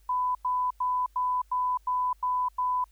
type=tone bursts; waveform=sine; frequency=1000 Hz; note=B5; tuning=21 cents sharp; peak=-24 dBFS; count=8; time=0.09-2.842 s; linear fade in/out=5 ms; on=260 ms; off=96 ms; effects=added 50 Hz sine -56 dBFS peak until 2.91 s + white hiss -68 dBFS RMS until 2.91 s